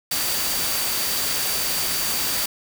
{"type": "tone in noise", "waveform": "sine", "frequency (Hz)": 4629, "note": "D8", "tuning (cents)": -26, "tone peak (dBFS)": -30, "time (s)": [0.11, 2.46], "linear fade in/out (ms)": 5, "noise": "white", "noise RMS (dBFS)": -24, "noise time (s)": [0.11, 2.46], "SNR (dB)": -9, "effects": []}